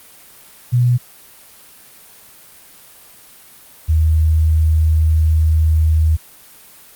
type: tone pair in turn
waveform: sine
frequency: 122.6 / 79.02 Hz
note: B2 / D#2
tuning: -12 / +27 cents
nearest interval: minor sixth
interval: 761 cents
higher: first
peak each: -10 dBFS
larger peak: neither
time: 0.72-0.98 / 3.88-6.17 s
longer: second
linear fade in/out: 20 ms
effects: white hiss -43 dBFS RMS until 6.95 s + Opus 32 kbps